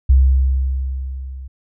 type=tone with level ramp; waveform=sine; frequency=65.9 Hz; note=C2; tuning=13 cents sharp; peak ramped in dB=-6 to -29 dBFS; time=0.09-1.48 s; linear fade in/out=10 ms; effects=none